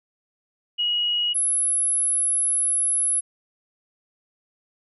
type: tone pair in turn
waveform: sine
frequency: 2900 / 10949 Hz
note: F#7 / F9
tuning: -35 / -35 cents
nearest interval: octave + major seventh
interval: 2300 cents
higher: second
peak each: -20 / -19 dBFS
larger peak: second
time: 0.78-1.34 / 1.34-3.21 s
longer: second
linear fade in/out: 20 ms
effects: none